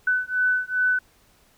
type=beating tone pair; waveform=sine; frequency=1500 / 1502.5 Hz; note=F#6 / F#6; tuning=+23 / +26 cents; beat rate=2.5 Hz; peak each=-23 dBFS; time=0.07-0.99 s; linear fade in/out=5 ms; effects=pink hiss -59 dBFS RMS until 1.57 s